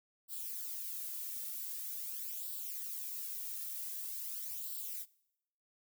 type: noise with flanger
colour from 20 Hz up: violet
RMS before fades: -42 dBFS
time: 0.28-5.06 s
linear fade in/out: 50 ms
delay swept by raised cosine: 0.23 to 2.23 ms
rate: 0.45 Hz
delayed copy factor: +0.6
effects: noise-tail reverb RT60 0.8 s tail -22 dB re dry

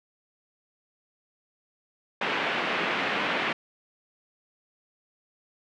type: band-pass noise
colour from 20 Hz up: white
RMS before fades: -28 dBFS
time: 2.21-3.53 s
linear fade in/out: 5 ms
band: 170 to 2700 Hz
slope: 24 dB/octave
effects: none

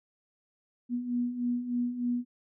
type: beating tone pair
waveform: sine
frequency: 240.8 / 244.1 Hz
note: B3 / B3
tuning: -44 / -20 cents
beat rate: 3.3 Hz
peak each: -35 / -29 dBFS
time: 0.89-2.25 s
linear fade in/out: 50 ms
effects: none

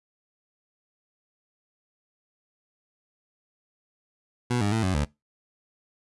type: tone with pitch steps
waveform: 20% pulse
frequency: 122.3 / 102.1 / 111.9 / 93.4 / 72.9 Hz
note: B2 / G#2 / A2 / F#2 / D2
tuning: -16 / -29 / +30 / +17 / -12 cents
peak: -18 dBFS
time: 4.5-5.05 s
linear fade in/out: 10 ms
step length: 110 ms
effects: noise-tail reverb RT60 0.2 s tail -21 dB re dry + resampled to 24000 Hz

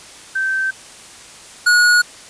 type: tone pair in turn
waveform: sine / square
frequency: 1552 / 1451 Hz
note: G6 / F#6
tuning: -18 / -34 cents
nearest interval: minor second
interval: 116 cents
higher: first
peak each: -16 / -10 dBFS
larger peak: second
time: 0.35-0.71 / 1.66-2.02 s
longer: neither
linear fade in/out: 10 ms
effects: white hiss -39 dBFS RMS until 2.29 s + resampled to 22050 Hz

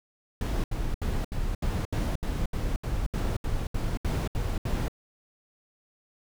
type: noise bursts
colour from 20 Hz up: brown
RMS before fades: -28 dBFS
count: 15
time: 0.41-4.882 s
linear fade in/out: 2 ms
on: 230 ms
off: 73 ms
effects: none

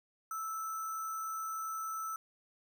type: tone with sample-and-hold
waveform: sine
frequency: 1318.5 Hz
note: E6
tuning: in tune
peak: -36 dBFS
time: 0.31-2.16 s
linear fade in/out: 2 ms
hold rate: 7350 Hz
effects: none

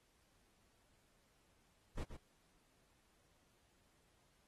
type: noise with echo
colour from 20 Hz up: brown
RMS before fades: -39 dBFS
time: 1.97-2.04 s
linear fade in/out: 10 ms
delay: 130 ms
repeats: 1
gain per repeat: -9 dB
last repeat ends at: 2.17 s
effects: pink hiss -75 dBFS RMS until 4.47 s + AAC 32 kbps

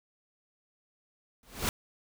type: noise with exponential growth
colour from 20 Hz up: pink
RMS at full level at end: -25 dBFS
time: 1.43-1.69 s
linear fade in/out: 1 ms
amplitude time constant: 56 ms
effects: none

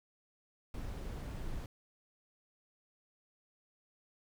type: noise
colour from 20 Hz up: brown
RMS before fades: -41 dBFS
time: 0.74-1.66 s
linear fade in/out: 2 ms
effects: none

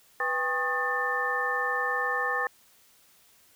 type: tone cluster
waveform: sine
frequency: 496.6 / 799 / 1090 / 1242 / 1781 Hz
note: B4 / G5 / C#6 / D#6 / A6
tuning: +9 / +33 / -29 / -3 / +21 cents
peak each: -34 / -34 / -33 / -34 / -28 dBFS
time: 0.2-2.47 s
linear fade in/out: 2 ms
effects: white hiss -60 dBFS RMS until 3.55 s

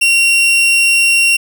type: tone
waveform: 40% pulse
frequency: 2747 Hz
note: F7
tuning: 29 cents flat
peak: -7 dBFS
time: 0.01-1.37 s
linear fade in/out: 10 ms
effects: none

